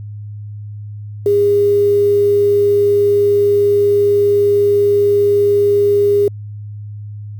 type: tone with quantisation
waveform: sine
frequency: 407.4 Hz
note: G#4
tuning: 33 cents flat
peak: -9 dBFS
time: 1.26-6.28 s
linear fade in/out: 2 ms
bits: 6
effects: added 104 Hz sine -26 dBFS peak until 7.39 s